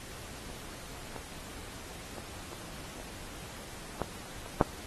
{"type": "clicks", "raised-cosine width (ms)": 1, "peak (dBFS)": [-29, -25, -27, -29, -30, -16, -29, -7], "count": 8, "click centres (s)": [0.501, 1.163, 2.183, 2.531, 3, 4.017, 4.462, 4.612], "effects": ["pink hiss -46 dBFS RMS until 4.86 s", "AAC 32 kbps"]}